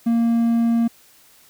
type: tone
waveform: triangle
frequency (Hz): 232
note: A#3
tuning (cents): -8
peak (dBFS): -13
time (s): 0.06-0.88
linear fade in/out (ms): 10
effects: white hiss -52 dBFS RMS until 1.49 s